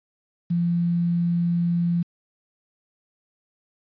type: tone with quantisation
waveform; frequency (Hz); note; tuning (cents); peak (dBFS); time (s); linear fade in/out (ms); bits
sine; 172; F3; -26; -19; 0.5-2.03; 10; 8
effects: resampled to 11025 Hz